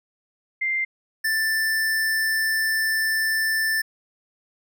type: tone pair in turn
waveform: sine / square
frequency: 2093 / 1769.7 Hz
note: C7 / A6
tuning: 0 / +10 cents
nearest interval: minor third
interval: 290 cents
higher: first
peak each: -21 dBFS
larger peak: neither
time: 0.61-0.85 / 1.24-3.82 s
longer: second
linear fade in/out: 10 ms
effects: none